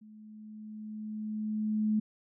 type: tone with level ramp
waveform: sine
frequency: 214.5 Hz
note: A3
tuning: 44 cents flat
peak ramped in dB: -50 to -24 dBFS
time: 0.01-2 s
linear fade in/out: 10 ms
effects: none